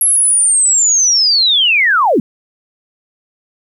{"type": "linear sweep", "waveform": "sine", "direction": "down", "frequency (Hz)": [11310, 184.1], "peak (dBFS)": -8, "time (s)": [0.01, 2.2], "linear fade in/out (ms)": 2, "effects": ["8-bit"]}